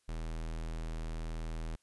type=tone; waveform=square; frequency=40.4 Hz; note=E1; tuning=34 cents flat; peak=-37 dBFS; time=0.08-1.76 s; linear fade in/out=10 ms; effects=white hiss -75 dBFS RMS until 1.82 s + resampled to 24000 Hz